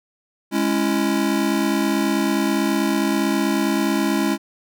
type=chord; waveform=square; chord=C# minor; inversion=second; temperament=just; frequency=207.9 / 277.2 / 332.6 Hz; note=G#3 / C#4 / E4; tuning=+2 / 0 / +16 cents; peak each=-23 dBFS; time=0.51-4.38 s; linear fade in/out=50 ms; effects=none